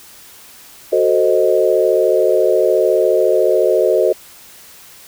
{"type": "chord", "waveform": "sine", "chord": "F# diminished seventh", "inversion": "none", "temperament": "equal with one note detuned", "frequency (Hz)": [370, 444.1, 523.3, 622.3], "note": ["F#4", "A4", "C5", "Eb5"], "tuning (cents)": [0, 16, 0, 0], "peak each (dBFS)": -16, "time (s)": [0.92, 4.13], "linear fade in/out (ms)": 10, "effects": ["white hiss -41 dBFS RMS until 5.07 s"]}